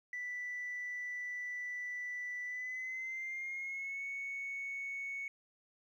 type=tone with pitch glide; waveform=sine; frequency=1975.5 to 2217 Hz; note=B6 to C#7; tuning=0 to 0 cents; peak=-37 dBFS; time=0.13-5.28 s; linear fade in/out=2 ms; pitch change=+200 cents; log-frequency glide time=2.44-4.04 s; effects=tanh soft clip ceiling -35 dBFS + 12-bit